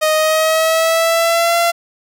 sawtooth tone with pitch glide, 622.3 to 682.6 Hz, D#5 to F5, 0 to -40 cents, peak -8 dBFS, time 0.01-1.72 s, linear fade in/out 20 ms, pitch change +160 cents, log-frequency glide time 0.15-1.57 s, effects none

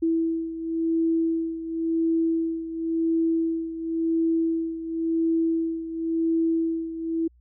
sine beating tone pair, 327.9 / 328.84 Hz, E4 / E4, -9 / -4 cents, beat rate 0.94 Hz, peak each -23 / -28 dBFS, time 0.02-7.28 s, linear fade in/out 10 ms, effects added 60 Hz sine -54 dBFS peak until 7.4 s

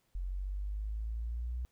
sine linear sweep, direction up, 44.15 to 61.74 Hz, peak -34 dBFS, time 0.15-1.65 s, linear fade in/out 0 ms, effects pink hiss -75 dBFS RMS until 1.71 s

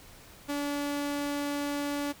sawtooth tone, 287.5 Hz, D4, 37 cents flat, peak -26 dBFS, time 0.48-2.13 s, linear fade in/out 20 ms, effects pink hiss -52 dBFS RMS until 2.2 s

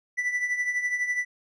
triangle tone with tremolo, 1975.5 Hz, B6, in tune, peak -20 dBFS, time 0.17-1.25 s, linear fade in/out 20 ms, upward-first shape triangle, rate 12 Hz, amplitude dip 70%, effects resampled to 22050 Hz

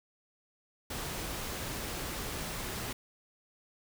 pink noise, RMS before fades -38 dBFS, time 0.9-2.93 s, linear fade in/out 5 ms, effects none

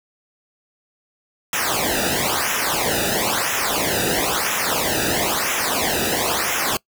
pink noise with flanger, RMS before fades -21 dBFS, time 1.53-6.77 s, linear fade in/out 2 ms, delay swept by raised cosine 0.22 to 0.94 ms, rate 1 Hz, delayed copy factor -1, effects noise-tail reverb RT60 0.1 s tail -23 dB re dry

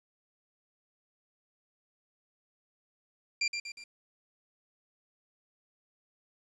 25% pulse tone with echo, 2376 Hz, D7, 20 cents sharp, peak -23 dBFS, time 3.41-3.48 s, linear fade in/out 5 ms, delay 120 ms, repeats 3, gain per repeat -6 dB, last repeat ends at 3.84 s, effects resampled to 24000 Hz + 10-bit

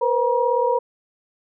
sine tone cluster, 475.6 / 513 / 954 Hz, A#4 / C5 / A#5, +35 / -34 / +40 cents, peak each -21 dBFS, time 0.01-0.79 s, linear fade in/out 10 ms, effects none

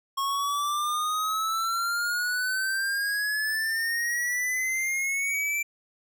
square exponential sweep, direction up, 1089 to 2349 Hz, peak -26 dBFS, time 0.17-5.63 s, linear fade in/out 10 ms, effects none

